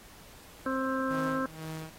harmonic tone, 263.8 Hz, C4, 14 cents sharp, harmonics 1 / 2 / 4 / 5 / 6, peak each -31 / -34 / -37 / -36 / -38 dBFS, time 0.66-1.46 s, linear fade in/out 2 ms
sawtooth tone with tremolo, 158.8 Hz, D#3, 36 cents sharp, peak -32 dBFS, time 1.1-1.9 s, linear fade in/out 10 ms, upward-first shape sine, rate 2 Hz, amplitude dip 85%
effects pink hiss -53 dBFS RMS until 1.98 s + AAC 48 kbps

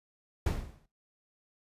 brown noise with exponential decay, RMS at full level -26 dBFS, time 0.46-0.86 s, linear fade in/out 5 ms, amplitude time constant 86 ms, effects noise-tail reverb RT60 0.2 s tail -17 dB re dry + resampled to 32000 Hz

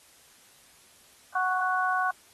harmonic tone, 370 Hz, F#4, in tune, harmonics 2 / 3 / 4, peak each -28 / -28 / -28 dBFS, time 1.35-2.11 s, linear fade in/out 5 ms, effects white hiss -57 dBFS RMS until 2.33 s + AAC 32 kbps

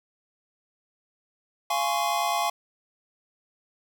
square chord, Db major seventh, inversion first, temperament just, 693 / 831.5 / 1039.4 / 1108.7 Hz, F5 / Ab5 / C6 / Db6, -14 / +2 / -12 / 0 cents, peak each -29 / -29 / -34 / -30 dBFS, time 1.7-2.5 s, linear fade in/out 5 ms, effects none

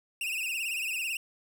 45% pulse tone with vibrato, 2637 Hz, E7, in tune, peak -30 dBFS, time 0.21-1.17 s, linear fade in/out 2 ms, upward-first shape triangle, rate 18 Hz, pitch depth 130 cents each way, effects none

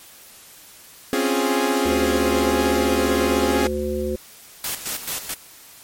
sawtooth chord, Db major seventh, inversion third, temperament equal, 261.6 / 277.2 / 349.2 / 415.3 Hz, C4 / Db4 / F4 / Ab4, 0 / 0 / 0 / 0 cents, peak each -20 / -20 / -22 / -19 dBFS, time 1.13-3.67 s, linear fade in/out 0 ms
harmonic tone, 73.42 Hz, D2, in tune, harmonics 1 / 3 / 5 / 7, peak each -29 / -28 / -25 / -27 dBFS, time 1.85-4.16 s, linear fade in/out 5 ms
white noise with tremolo, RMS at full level -26 dBFS, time 4.64-5.34 s, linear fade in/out 2 ms, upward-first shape square, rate 4.6 Hz, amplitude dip 65%
effects white hiss -45 dBFS RMS until 5.83 s + MP3 64 kbps

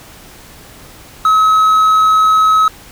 triangle tone, 1282 Hz, E6, 49 cents flat, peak -5 dBFS, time 1.25-2.68 s, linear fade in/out 2 ms, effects pink hiss -38 dBFS RMS until 2.91 s

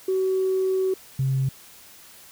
sine tone pair in turn, 377.7 / 133.54 Hz, F#4 / C3, +36 / +36 cents, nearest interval octave + tritone, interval 1800 cents, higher first, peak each -19 dBFS, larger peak neither, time 0.08-0.94 / 1.19-1.49 s, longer first, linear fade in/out 5 ms, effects tanh soft clip ceiling -15 dBFS + white hiss -48 dBFS RMS until 2.31 s

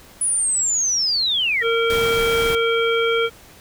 sine linear sweep, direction down, 10000 to 1811 Hz, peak -17 dBFS, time 0.21-1.63 s, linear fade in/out 5 ms
harmonic tone, 460 Hz, A#4, 23 cents flat, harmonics 1 / 3 / 5 / 7, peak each -18 / -23 / -25 / -26 dBFS, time 1.61-3.3 s, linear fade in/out 50 ms
pink noise, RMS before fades -28 dBFS, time 1.9-2.55 s, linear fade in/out 0 ms
effects pink hiss -46 dBFS RMS until 3.6 s

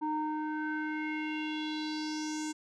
square tone with low-pass filter sweep, 307.4 Hz, D#4, 21 cents flat, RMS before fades -35 dBFS, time 0.01-2.53 s, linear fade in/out 20 ms, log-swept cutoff 840 to 7500 Hz, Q 4.2, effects none

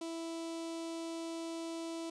sawtooth tone with notch filter, 330 Hz, E4, 2 cents sharp, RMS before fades -41 dBFS, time 0.01-2.1 s, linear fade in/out 5 ms, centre 1700 Hz, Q 1.1, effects resampled to 22050 Hz + 12-bit

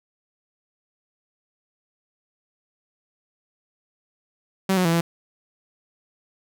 sawtooth tone with pitch steps, 191.1 / 182.8 / 166.3 / 168.4 Hz, G3 / F#3 / E3 / E3, -44 / -21 / +16 / +37 cents, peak -14 dBFS, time 4.69-5.01 s, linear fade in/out 5 ms, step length 80 ms, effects none

